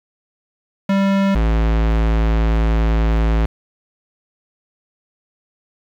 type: tone pair in turn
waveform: square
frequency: 196 / 55.16 Hz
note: G3 / A1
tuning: 0 / +5 cents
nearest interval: octave + minor seventh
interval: 2195 cents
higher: first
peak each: -14 dBFS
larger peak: neither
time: 0.89-1.35 / 1.35-3.46 s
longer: second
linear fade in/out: 5 ms
effects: low-pass 3000 Hz 12 dB/octave + 7-bit